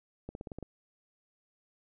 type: clicks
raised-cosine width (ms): 2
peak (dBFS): -27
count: 7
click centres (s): 0.29 / 0.351 / 0.411 / 0.472 / 0.518 / 0.586 / 0.627
effects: none